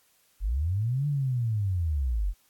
sine linear two-way sweep, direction up then down, 41.2 to 148.1 to 41.2 Hz, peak -24 dBFS, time 0.4-2.34 s, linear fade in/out 50 ms, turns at 1.07 s, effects white hiss -65 dBFS RMS until 2.49 s + AAC 64 kbps

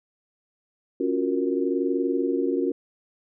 sine chord, Gb major seventh, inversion second, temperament equal, 277.2 / 349.2 / 370 / 466.2 Hz, Db4 / F4 / Gb4 / Bb4, 0 / 0 / 0 / 0 cents, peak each -26 / -27 / -27 / -29 dBFS, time 1-2.72 s, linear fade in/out 5 ms, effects none

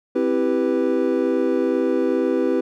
triangle chord, C major seventh, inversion none, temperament equal, 261.6 / 329.6 / 392 / 493.9 Hz, C4 / E4 / G4 / B4, 0 / 0 / 0 / 0 cents, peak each -21 dBFS, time 0.15-2.61 s, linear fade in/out 10 ms, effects none

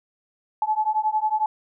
sine beating tone pair, 856 / 867 Hz, A5 / A5, -48 / -26 cents, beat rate 11 Hz, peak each -23 dBFS, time 0.62-1.46 s, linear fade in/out 2 ms, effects none

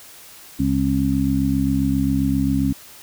harmonic tone, 67.5 Hz, C#2, 45 cents flat, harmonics 1 / 2 / 3 / 4, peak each -25 / -24 / -23 / -19 dBFS, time 0.59-2.73 s, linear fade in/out 10 ms, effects white hiss -43 dBFS RMS until 3.02 s

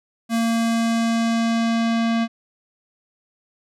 square tone with low-pass filter sweep, 229.2 Hz, A#3, 29 cents flat, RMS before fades -20 dBFS, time 0.29-2.28 s, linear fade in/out 50 ms, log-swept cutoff 12000 to 3800 Hz, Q 0.95, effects none

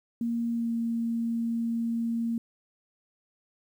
sine tone with pitch glide, 233.4 to 231.1 Hz, A#3 to A#3, +2 to -15 cents, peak -26 dBFS, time 0.21-2.38 s, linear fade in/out 2 ms, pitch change -17 cents, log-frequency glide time 0.52-0.71 s, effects 10-bit

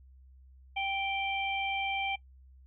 harmonic tone, 784 Hz, G5, in tune, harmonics 1 / 3 / 4, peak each -33 / -34 / -38 dBFS, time 0.76-2.16 s, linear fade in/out 10 ms, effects noise-tail reverb RT60 0.1 s tail -21 dB re dry + added 65 Hz sine -53 dBFS peak until 2.66 s

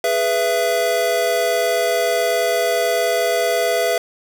square chord, E major, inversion first, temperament equal with one note detuned, 415.3 / 493.9 / 669.2 Hz, G#4 / B4 / E5, 0 / 0 / +26 cents, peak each -25 / -22 / -19 dBFS, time 0.04-3.98 s, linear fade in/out 2 ms, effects none

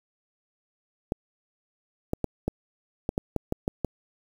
clicks, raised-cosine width 2 ms, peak -12 dBFS, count 10, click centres 1.121 / 2.134 / 2.243 / 2.48 / 3.091 / 3.179 / 3.363 / 3.524 / 3.679 / 3.847 s, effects 7-bit

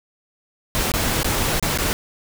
pink noise with dropouts, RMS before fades -21 dBFS, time 0.75-1.93 s, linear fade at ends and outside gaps 0 ms, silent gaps 0.918-0.938 / 1.231-1.245 / 1.597-1.626 / 1.775-1.786 s, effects none

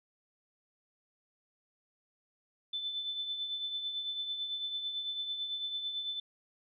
sine tone with tremolo, 3520 Hz, A7, in tune, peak -32 dBFS, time 2.73-6.2 s, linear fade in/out 5 ms, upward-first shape triangle, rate 9 Hz, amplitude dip 55%, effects none

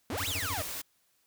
sawtooth exponential two-way sweep, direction up then down, 205.5 to 4000 to 581 Hz, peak -30 dBFS, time 0.1-0.62 s, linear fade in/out 0 ms, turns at 0.28 s
square tone bursts, 93.1 Hz, F#2, 11 cents sharp, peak -36 dBFS, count 7, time 0.12-0.621 s, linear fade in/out 10 ms, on 51 ms, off 24 ms
white noise, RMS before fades -38 dBFS, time 0.17-0.82 s, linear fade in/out 10 ms
effects white hiss -71 dBFS RMS until 1.26 s

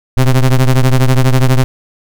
square ring-modulated tone, 65.6 Hz, C2, 5 cents sharp, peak -4 dBFS, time 0.17-1.64 s, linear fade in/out 0 ms, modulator 59.5 Hz, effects none

